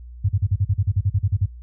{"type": "tone bursts", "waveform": "sine", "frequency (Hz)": 98.4, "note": "G2", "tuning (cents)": 7, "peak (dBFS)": -15, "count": 14, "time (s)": [0.24, 1.46], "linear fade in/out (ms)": 10, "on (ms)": 50, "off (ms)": 40, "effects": ["noise-tail reverb RT60 0.1 s tail -21 dB re dry", "added 60 Hz sine -36 dBFS peak until 1.62 s"]}